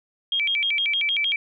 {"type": "tone with vibrato", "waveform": "sine", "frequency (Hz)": 2744, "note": "F7", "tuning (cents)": -31, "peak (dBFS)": -20, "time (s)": [0.32, 1.36], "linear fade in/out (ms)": 2, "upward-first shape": "square", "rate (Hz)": 6.5, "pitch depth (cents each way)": 290, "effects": []}